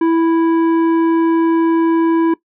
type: tone with tanh clipping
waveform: triangle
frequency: 329.6 Hz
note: E4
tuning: in tune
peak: -12 dBFS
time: 0.01-2.34 s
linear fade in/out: 5 ms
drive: 14 dB
effects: noise-tail reverb RT60 0.1 s tail -19 dB re dry